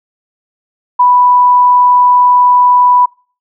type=tone; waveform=sine; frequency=987.8 Hz; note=B5; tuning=in tune; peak=-4 dBFS; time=0.99-3.06 s; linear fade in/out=10 ms; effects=noise-tail reverb RT60 0.4 s tail -26 dB re dry